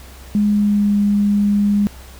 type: tone with pitch glide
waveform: sine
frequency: 207.3 to 204.3 Hz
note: G#3 to G#3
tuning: -3 to -28 cents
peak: -12 dBFS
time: 0.35-1.87 s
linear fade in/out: 0 ms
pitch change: -25 cents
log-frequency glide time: 0.49-0.94 s
effects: added 65 Hz sine -37 dBFS peak until 2.19 s + pink hiss -42 dBFS RMS until 2.19 s

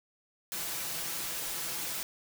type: noise with comb filter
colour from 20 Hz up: white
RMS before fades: -36 dBFS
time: 0.52-2.03 s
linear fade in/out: 0 ms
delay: 6 ms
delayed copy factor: +0.55
effects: none

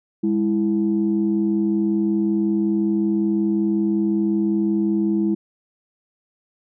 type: tone pair together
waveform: sine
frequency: 204.2 / 329.6 Hz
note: G#3 / E4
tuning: -29 / 0 cents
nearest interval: minor sixth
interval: 829 cents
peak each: -19 dBFS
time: 0.23-5.35 s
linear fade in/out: 10 ms
effects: tanh soft clip ceiling -10 dBFS

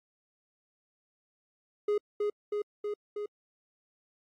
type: tone with echo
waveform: triangle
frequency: 415.3 Hz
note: G#4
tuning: in tune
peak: -23 dBFS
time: 1.88-1.98 s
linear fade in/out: 5 ms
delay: 320 ms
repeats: 4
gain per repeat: -2 dB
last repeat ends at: 3.26 s
effects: AAC 48 kbps

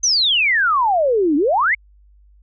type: exponential two-way sweep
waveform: sine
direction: down then up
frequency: 6310 to 277.2 to 2259 Hz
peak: -13 dBFS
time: 0.03-1.75 s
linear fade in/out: 10 ms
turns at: 1.36 s
effects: added 50 Hz sine -47 dBFS peak until 2.42 s

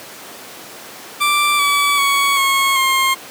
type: tone with pitch steps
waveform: 20% pulse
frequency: 1174.7 / 1146.5 / 1119.1 / 1092.2 / 1066.1 Hz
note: D6 / D6 / C#6 / C#6 / C6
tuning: 0 / -42 / +16 / -26 / +32 cents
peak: -8 dBFS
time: 1.2-3.15 s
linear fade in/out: 20 ms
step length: 390 ms
effects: pink hiss -34 dBFS RMS until 3.3 s + high-pass 300 Hz 12 dB/octave

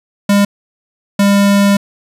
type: tone pair in turn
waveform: square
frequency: 201.7 / 200.5 Hz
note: G3 / G3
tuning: +50 / +39 cents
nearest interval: unison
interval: 11 cents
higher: first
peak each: -8 dBFS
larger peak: neither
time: 0.29-0.45 / 1.19-1.77 s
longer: second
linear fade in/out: 5 ms
effects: resampled to 32000 Hz + 7-bit

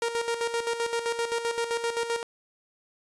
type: tone with tremolo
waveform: sawtooth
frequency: 466.2 Hz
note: A#4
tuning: in tune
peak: -21 dBFS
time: 0.02-2.23 s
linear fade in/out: 2 ms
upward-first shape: square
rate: 7.7 Hz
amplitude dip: 60%
effects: resampled to 24000 Hz

